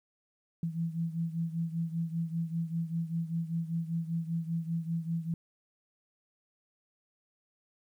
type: beating tone pair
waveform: sine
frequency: 164.6 / 169.7 Hz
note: E3 / F3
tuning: -2 / -49 cents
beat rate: 5.1 Hz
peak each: -32 / -36 dBFS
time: 0.63-5.34 s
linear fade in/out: 2 ms
effects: 11-bit